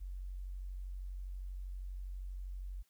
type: tone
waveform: sine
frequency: 46.25 Hz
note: F#1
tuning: in tune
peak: -40 dBFS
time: 0-2.83 s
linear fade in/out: 20 ms
effects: white hiss -75 dBFS RMS until 2.89 s